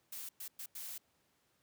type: noise bursts at uneven times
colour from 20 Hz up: blue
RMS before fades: -45 dBFS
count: 4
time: 0.12-0.29 / 0.4-0.48 / 0.59-0.66 / 0.75-0.98 s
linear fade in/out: 5 ms
effects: pink hiss -75 dBFS RMS until 1.62 s + high-pass 100 Hz 12 dB/octave